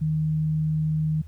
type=tone; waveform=sine; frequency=155.56 Hz; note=D#3; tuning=in tune; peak=-21 dBFS; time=0.01-1.22 s; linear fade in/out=10 ms; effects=added 80 Hz sine -39 dBFS peak until 1.27 s + pink hiss -64 dBFS RMS until 1.27 s